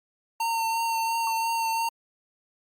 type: tone with vibrato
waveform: square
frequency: 910 Hz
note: A#5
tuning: 42 cents flat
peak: -25 dBFS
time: 0.4-1.89 s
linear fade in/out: 5 ms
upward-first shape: triangle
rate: 2.9 Hz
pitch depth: 20 cents each way
type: tone with exponential decay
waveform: sine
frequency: 1108.7 Hz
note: C#6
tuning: in tune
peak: -30 dBFS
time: 1.27-1.35 s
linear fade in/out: 2 ms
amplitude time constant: 17 ms
effects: Opus 48 kbps